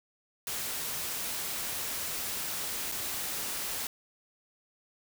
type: noise with dropouts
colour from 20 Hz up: white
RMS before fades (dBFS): -35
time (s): 0.47-3.87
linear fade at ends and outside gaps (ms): 1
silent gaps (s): 2.917-2.921
effects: none